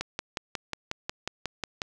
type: click train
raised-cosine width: 0.2 ms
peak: -13 dBFS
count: 11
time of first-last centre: 0.01-1.818 s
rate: 5.53 Hz
effects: none